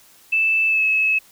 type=tone with pitch glide; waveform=sine; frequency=2637 to 2586 Hz; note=E7 to E7; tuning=0 to -34 cents; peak=-15 dBFS; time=0.32-1.19 s; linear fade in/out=10 ms; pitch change=-34 cents; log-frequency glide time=0.67-0.84 s; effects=white hiss -51 dBFS RMS until 1.31 s